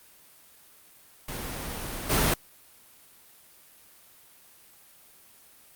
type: noise with level steps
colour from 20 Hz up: pink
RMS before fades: -35 / -23 dBFS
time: 1.28-2.34 s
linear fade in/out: 5 ms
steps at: 2.09 s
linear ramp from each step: 20 ms
effects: white hiss -55 dBFS RMS until 5.75 s + Opus 32 kbps